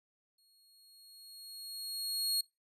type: tone with exponential growth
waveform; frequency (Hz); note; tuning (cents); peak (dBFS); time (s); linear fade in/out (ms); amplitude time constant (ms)
sawtooth; 4301; C8; +47; -26; 0.38-2.41; 5; 440
effects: noise-tail reverb RT60 0.2 s tail -20 dB re dry + resampled to 32000 Hz